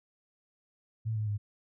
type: tone with pitch steps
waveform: sine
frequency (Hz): 111.3 / 107.38 / 103.61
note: A2 / A2 / G#2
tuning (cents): +20 / -42 / -4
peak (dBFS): -29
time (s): 1.05-1.38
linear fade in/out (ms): 20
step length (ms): 110
effects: none